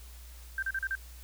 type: tone bursts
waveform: sine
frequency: 1568 Hz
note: G6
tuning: in tune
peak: -29 dBFS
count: 5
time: 0.58-0.953 s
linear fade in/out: 2 ms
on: 45 ms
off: 37 ms
effects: added 60 Hz sine -46 dBFS peak until 1.23 s + white hiss -55 dBFS RMS until 1.23 s